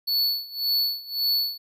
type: tone with tremolo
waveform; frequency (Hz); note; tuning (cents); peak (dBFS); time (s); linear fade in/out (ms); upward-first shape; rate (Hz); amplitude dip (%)
square; 4435; C#8; 0; -20; 0.07-1.58; 10; sine; 1.8; 90
effects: none